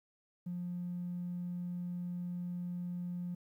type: tone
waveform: triangle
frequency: 176.7 Hz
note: F3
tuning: 21 cents sharp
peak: -33 dBFS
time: 0.46-3.35 s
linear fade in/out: 10 ms
effects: tanh soft clip ceiling -34 dBFS + 12-bit